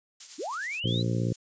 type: noise with tremolo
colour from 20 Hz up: violet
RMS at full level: -32 dBFS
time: 0.2-0.8 s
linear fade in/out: 5 ms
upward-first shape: triangle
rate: 9.7 Hz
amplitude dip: 60%
type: linear sweep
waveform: sine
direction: up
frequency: 235.5 to 4101 Hz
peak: -31 dBFS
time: 0.38-1.03 s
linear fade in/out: 20 ms
type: harmonic tone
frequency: 58.27 Hz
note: A#1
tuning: in tune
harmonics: 2 / 3 / 4 / 5 / 6 / 7 / 8 / 9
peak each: -27 / -31 / -36 / -37 / -37 / -40 / -42 / -40 dBFS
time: 0.84-1.33 s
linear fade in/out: 5 ms
type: noise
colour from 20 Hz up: violet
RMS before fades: -41 dBFS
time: 0.87-1.36 s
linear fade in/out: 5 ms
effects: resampled to 16000 Hz